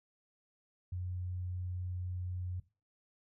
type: tone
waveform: sine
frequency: 90.4 Hz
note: F#2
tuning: 40 cents flat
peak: -36 dBFS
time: 0.92-2.6 s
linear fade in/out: 5 ms
effects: noise-tail reverb RT60 0.3 s tail -17 dB re dry